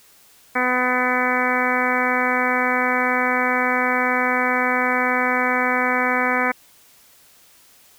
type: harmonic tone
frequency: 251 Hz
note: B3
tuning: 28 cents sharp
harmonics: 1 / 2 / 3 / 4 / 5 / 6 / 7 / 8 / 9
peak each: -26 / -26 / -26 / -26 / -26 / -26 / -26 / -26 / -26 dBFS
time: 0.55-6.52 s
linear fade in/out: 10 ms
effects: white hiss -52 dBFS RMS until 7.98 s